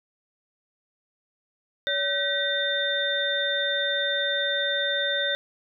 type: tone cluster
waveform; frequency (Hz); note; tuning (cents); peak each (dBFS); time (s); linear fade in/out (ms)
sine; 568 / 1532 / 1919 / 3605; C#5 / G6 / A#6 / A7; +42 / -40 / +50 / +41; -29 / -29 / -32 / -26; 1.87-5.35; 0
effects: none